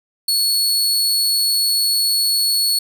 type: tone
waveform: sawtooth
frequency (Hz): 4393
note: C#8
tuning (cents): -16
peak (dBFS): -12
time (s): 0.28-2.79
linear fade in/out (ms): 5
effects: 8-bit